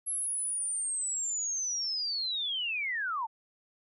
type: linear sweep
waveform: sine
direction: down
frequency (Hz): 11175 to 843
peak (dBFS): -30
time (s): 0.06-3.27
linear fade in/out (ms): 20
effects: none